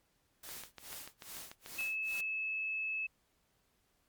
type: noise with tremolo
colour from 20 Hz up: white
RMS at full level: -46 dBFS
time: 0.43-2.21 s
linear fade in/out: 5 ms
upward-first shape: sine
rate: 2.4 Hz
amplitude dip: 100%
type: click train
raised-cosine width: 0.2 ms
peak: -29 dBFS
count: 10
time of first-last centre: 0.49-1.808 s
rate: 6.83 Hz
type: tone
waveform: sine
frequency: 2601 Hz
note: E7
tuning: 24 cents flat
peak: -34 dBFS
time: 1.78-3.07 s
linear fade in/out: 10 ms
effects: pink hiss -75 dBFS RMS until 4.08 s + MP3 96 kbps